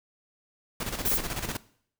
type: noise with tremolo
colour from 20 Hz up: pink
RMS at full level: -31 dBFS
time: 0.8-1.57 s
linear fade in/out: 5 ms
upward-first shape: square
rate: 16 Hz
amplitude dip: 60%
type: noise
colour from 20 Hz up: violet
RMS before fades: -26 dBFS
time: 1.05-1.18 s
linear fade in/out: 10 ms
effects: noise-tail reverb RT60 0.6 s tail -19 dB re dry